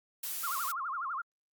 blue noise, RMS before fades -37 dBFS, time 0.23-0.72 s, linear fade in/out 5 ms
sine tone with vibrato, 1219 Hz, D#6, 36 cents flat, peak -33 dBFS, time 0.43-1.22 s, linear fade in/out 10 ms, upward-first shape sine, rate 12 Hz, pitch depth 260 cents each way
effects Opus 48 kbps

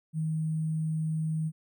sine tone with sample-and-hold, 158.2 Hz, D#3, 29 cents sharp, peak -27 dBFS, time 0.13-1.52 s, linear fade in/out 50 ms, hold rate 8820 Hz, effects none

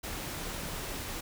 pink noise, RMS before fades -38 dBFS, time 0.03-1.21 s, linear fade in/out 10 ms, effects none

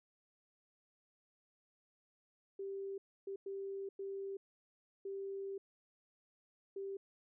sine tone bursts at uneven times, 392 Hz, G4, in tune, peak -40 dBFS, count 6, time 2.59-2.98 / 3.27-3.36 / 3.46-3.89 / 3.99-4.37 / 5.05-5.58 / 6.76-6.97 s, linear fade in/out 5 ms, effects none

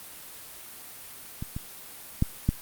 clicks, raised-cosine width 5 ms, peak -20 / -20 / -9 / -9 dBFS, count 4, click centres 1.425 / 1.565 / 2.224 / 2.49 s, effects white hiss -44 dBFS RMS until 2.61 s + Opus 32 kbps

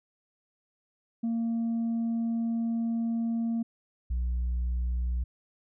sine tone pair in turn, 230 / 60.92 Hz, A#3 / B1, -23 / -23 cents, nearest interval octave + major seventh, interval 2300 cents, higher first, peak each -24 / -24 dBFS, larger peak neither, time 1.23-3.63 / 4.1-5.24 s, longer first, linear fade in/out 10 ms, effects tanh soft clip ceiling -25 dBFS

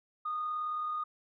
sine tone with amplitude modulation, 1231 Hz, D#6, 19 cents flat, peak -30 dBFS, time 0.25-1.04 s, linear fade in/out 10 ms, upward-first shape sine, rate 38.8 Hz, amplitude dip 25%, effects tanh soft clip ceiling -27 dBFS

